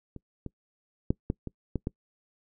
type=clicks; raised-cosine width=3 ms; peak=-28 / -23 / -11 / -14 / -22 / -16 / -17 dBFS; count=7; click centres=0.163 / 0.463 / 1.105 / 1.301 / 1.473 / 1.757 / 1.871 s; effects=noise-tail reverb RT60 0.1 s tail -24 dB re dry